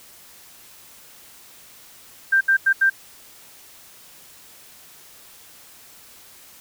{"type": "tone bursts at uneven times", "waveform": "sine", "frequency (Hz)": 1576, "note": "G6", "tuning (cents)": 9, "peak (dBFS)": -13, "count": 4, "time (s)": [[2.32, 2.41], [2.48, 2.57], [2.66, 2.73], [2.81, 2.9]], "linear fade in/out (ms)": 10, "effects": ["white hiss -47 dBFS RMS until 6.6 s"]}